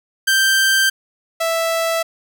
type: tone pair in turn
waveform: sawtooth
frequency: 1568 / 659.3 Hz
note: G6 / E5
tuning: 0 / 0 cents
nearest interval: octave + minor third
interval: 1500 cents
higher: first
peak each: -9 / -13 dBFS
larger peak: first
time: 0.27-0.9 / 1.4-2.03 s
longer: neither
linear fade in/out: 10 ms
effects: none